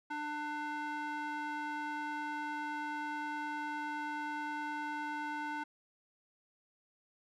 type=tone with band-pass filter; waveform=square; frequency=298.4 Hz; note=D4; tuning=28 cents sharp; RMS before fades=-39 dBFS; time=0.1-5.64 s; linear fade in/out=10 ms; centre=1200 Hz; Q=2; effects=none